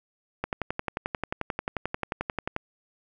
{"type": "click train", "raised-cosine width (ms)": 0.5, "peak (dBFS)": -13, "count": 25, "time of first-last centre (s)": [0.44, 2.564], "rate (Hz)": 11.3, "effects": []}